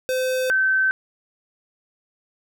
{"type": "tone pair in turn", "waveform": ["square", "sine"], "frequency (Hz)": [514, 1540.3], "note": ["C5", "G6"], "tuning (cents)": [-31, -31], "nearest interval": "octave + perfect fifth", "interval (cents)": 1900, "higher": "second", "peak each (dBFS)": [-21, -16], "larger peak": "second", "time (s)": [[0.09, 0.5], [0.5, 0.91]], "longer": "neither", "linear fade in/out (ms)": 0, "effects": []}